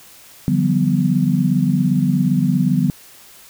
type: chord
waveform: sine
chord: G dominant seventh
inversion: second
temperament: equal with one note detuned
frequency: 146.83 / 174.61 / 191.96 / 246.9 Hz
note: D3 / F3 / G3 / B3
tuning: 0 / 0 / -36 / 0 cents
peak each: -19 dBFS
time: 0.48-2.9 s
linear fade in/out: 0 ms
effects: white hiss -44 dBFS RMS until 3.49 s